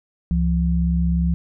sine tone pair together, 68.02 / 171.4 Hz, C#2 / F3, -32 / -32 cents, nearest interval octave + major third, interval 1600 cents, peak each -19 dBFS, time 0.31-1.34 s, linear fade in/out 0 ms, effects none

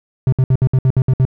triangle tone bursts, 130 Hz, C3, 11 cents flat, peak -7 dBFS, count 9, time 0.27-1.252 s, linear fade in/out 2 ms, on 54 ms, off 62 ms, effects none

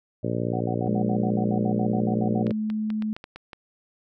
harmonic tone, 58.7 Hz, A#1, 13 cents sharp, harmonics 2 / 3 / 4 / 5 / 6 / 7 / 8 / 9 / 10, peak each -29 / -31 / -32 / -33 / -34 / -34 / -35 / -36 / -36 dBFS, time 0.23-2.52 s, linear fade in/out 10 ms
sine tone bursts, 740 Hz, F#5, in tune, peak -31 dBFS, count 14, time 0.53-2.424 s, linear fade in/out 5 ms, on 74 ms, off 66 ms
sine tone with pitch glide, 208.2 to 215.4 Hz, G#3 to A3, +5 to -37 cents, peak -24 dBFS, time 0.87-3.13 s, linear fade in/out 0 ms, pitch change +58 cents, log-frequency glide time 1.41-2.47 s
clicks, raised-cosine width 0.3 ms, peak -23 dBFS, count 9, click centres 2.468 / 2.508 / 2.701 / 2.903 / 3.023 / 3.165 / 3.241 / 3.36 / 3.532 s
effects none

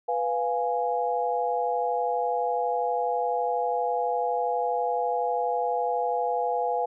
sine chord, F diminished, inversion second, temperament equal, 493.9 / 698.5 / 830.6 Hz, Cb5 / F5 / Ab5, 0 / 0 / 0 cents, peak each -28 dBFS, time 0.08-6.86 s, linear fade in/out 10 ms, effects none

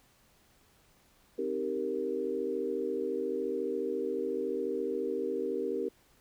sine chord, C minor seventh, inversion none, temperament equal, 261.6 / 311.1 / 392 / 466.2 Hz, C4 / Eb4 / G4 / Bb4, 0 / 0 / 0 / 0 cents, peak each -39 / -39 / -34 / -34 dBFS, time 1.38-5.89 s, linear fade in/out 10 ms, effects pink hiss -65 dBFS RMS until 6.2 s

